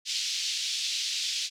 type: band-pass noise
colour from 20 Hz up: white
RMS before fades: -31 dBFS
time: 0.05-1.5 s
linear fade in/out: 50 ms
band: 2900 to 5600 Hz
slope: 24 dB/octave
effects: none